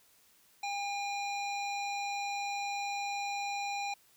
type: harmonic tone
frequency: 807 Hz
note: G#5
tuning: 50 cents flat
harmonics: 1 / 3 / 5 / 7 / 9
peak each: -35 / -39 / -44 / -50 / -50 dBFS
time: 0.63-3.94 s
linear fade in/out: 5 ms
effects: white hiss -65 dBFS RMS until 4.16 s